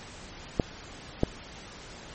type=clicks; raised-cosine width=2 ms; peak=-8 dBFS; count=2; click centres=0.598 / 1.234 s; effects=pink hiss -45 dBFS RMS until 2.14 s + MP3 32 kbps